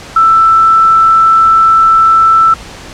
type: tone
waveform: sine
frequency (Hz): 1326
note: E6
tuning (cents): +10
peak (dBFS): -3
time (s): 0.16-2.54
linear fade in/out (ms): 5
effects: pink hiss -29 dBFS RMS until 2.93 s + low-pass 7000 Hz 12 dB/octave